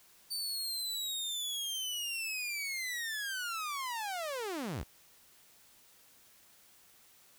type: linear sweep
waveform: sawtooth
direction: down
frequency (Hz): 4591 to 41.15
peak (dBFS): -32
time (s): 0.3-4.84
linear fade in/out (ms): 20
effects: white hiss -62 dBFS RMS until 7.38 s